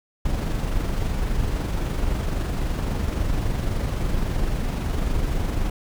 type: noise with amplitude modulation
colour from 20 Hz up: brown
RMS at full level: -22 dBFS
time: 0.25-5.7 s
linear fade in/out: 5 ms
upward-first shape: sine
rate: 23.7 Hz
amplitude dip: 35%
effects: none